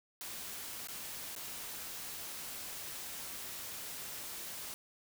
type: noise with dropouts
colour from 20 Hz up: white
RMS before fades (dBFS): -44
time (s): 0.21-4.74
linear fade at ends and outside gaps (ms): 0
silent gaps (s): 0.872-0.885 / 1.351-1.363
effects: none